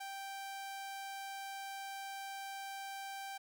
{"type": "tone", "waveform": "sawtooth", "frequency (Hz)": 784, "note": "G5", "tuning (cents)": 0, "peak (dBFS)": -39, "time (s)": [0, 3.38], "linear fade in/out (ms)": 10, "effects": ["12-bit"]}